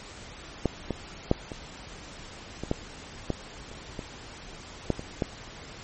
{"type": "clicks", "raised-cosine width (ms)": 2, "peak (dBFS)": [-9, -14, -6, -22, -19, -11, -12, -29, -20, -9, -22, -11], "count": 12, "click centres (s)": [0.657, 0.907, 1.314, 1.518, 2.636, 2.714, 3.303, 3.715, 3.992, 4.903, 4.994, 5.222], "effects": ["pink hiss -44 dBFS RMS until 5.83 s", "MP3 32 kbps"]}